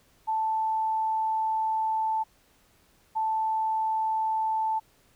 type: tone pair in turn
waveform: sine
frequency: 880 / 880 Hz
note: A5 / A5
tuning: 0 / 0 cents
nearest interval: unison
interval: 0 cents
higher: neither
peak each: -24 dBFS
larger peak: neither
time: 0.27-2.24 / 3.15-4.8 s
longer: first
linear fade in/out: 20 ms
effects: pink hiss -63 dBFS RMS until 5.15 s